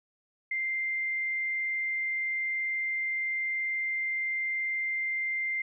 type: tone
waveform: sine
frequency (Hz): 2093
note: C7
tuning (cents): 0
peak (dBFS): -28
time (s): 0.51-5.62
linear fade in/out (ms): 5
effects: none